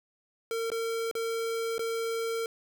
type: tone with dropouts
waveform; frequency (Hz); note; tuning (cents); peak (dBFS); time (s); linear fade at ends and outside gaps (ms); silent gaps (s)
square; 456.2; A#4; -37; -30; 0.51-2.46; 1; 0.702-0.717 / 1.113-1.152 / 1.781-1.793
effects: none